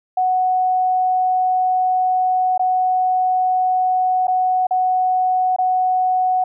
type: tone with dropouts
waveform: sine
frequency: 740 Hz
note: F#5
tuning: in tune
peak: -14 dBFS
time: 0.17-6.44 s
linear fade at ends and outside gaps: 5 ms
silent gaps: 2.578-2.594 / 4.271-4.28 / 4.669-4.708 / 5.563-5.585 s
effects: none